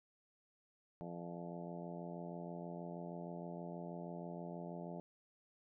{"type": "harmonic tone with a mistuned harmonic", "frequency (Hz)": 86.3, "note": "F2", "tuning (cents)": -20, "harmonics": [2, 3, 4, 5, 6, 7, 8, 9, 10], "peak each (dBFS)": [-47, -54, -53, -54, -59, -52, -54, -62, -58], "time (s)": [1.01, 5], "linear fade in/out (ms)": 0, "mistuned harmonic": 9, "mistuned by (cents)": -44, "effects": []}